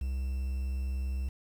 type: tone with quantisation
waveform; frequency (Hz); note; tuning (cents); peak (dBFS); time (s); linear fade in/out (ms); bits
triangle; 65.41; C2; 0; -28; 0.01-1.29; 5; 9
effects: none